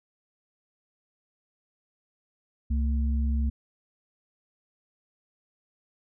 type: tone pair together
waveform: sine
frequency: 67.31 / 226.4 Hz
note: C2 / A3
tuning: +50 / +50 cents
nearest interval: octave + major sixth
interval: 2100 cents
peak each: -23 / -33 dBFS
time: 2.7-3.5 s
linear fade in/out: 10 ms
effects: none